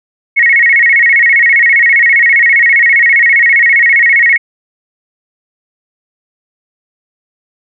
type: tone with vibrato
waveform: sine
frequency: 2033 Hz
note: B6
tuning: 50 cents sharp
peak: -4 dBFS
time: 0.36-4.38 s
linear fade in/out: 20 ms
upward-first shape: square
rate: 15 Hz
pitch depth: 130 cents each way
effects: none